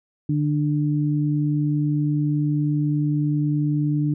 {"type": "tone pair together", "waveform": "sine", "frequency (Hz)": [148.4, 296.6], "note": ["D3", "D4"], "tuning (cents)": [18, 17], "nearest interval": "octave", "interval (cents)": 1199, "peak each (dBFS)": [-20, -23], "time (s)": [0.29, 4.14], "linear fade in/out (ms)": 5, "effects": []}